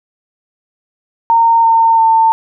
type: tone with pitch steps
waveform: sine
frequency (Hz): 919 / 909.5 / 900.1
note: A#5 / A#5 / A5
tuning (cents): -25 / -43 / +39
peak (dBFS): -6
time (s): 1.3-2.32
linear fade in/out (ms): 0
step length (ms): 340
effects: none